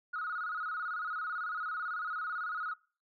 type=tone with vibrato; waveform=sine; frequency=1352 Hz; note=E6; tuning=43 cents sharp; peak=-33 dBFS; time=0.13-2.74 s; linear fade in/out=10 ms; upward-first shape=square; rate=18 Hz; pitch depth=100 cents each way; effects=noise-tail reverb RT60 0.4 s tail -23 dB re dry + tanh soft clip ceiling -29 dBFS